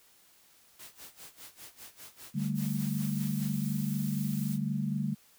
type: noise with tremolo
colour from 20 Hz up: white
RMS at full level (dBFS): -47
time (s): 0.79-3.57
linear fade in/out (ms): 5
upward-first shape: sine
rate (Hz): 5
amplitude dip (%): 100
type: chord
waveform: sine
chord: D suspended fourth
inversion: none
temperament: equal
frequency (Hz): 146.83 / 196 / 220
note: D3 / G3 / A3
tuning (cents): 0 / 0 / 0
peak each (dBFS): -33 / -33 / -34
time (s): 2.34-5.15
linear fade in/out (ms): 20
type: noise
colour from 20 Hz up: blue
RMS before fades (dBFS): -45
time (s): 2.54-4.59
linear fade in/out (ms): 50
effects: white hiss -62 dBFS RMS until 5.38 s